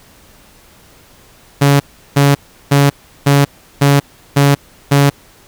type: tone bursts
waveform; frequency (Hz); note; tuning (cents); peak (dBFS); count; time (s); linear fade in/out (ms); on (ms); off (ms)
sawtooth; 141.3; C#3; +34; -3; 7; 1.61-5.1; 10; 190; 360
effects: pink hiss -45 dBFS RMS until 5.47 s